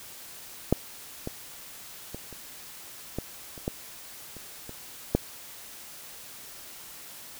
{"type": "clicks", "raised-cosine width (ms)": 2, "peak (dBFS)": [-6, -18, -23, -30, -16, -30, -14, -30, -27, -7], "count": 10, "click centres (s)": [0.726, 1.274, 2.146, 2.327, 3.186, 3.578, 3.679, 4.367, 4.694, 5.15], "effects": ["white hiss -45 dBFS RMS until 7.39 s"]}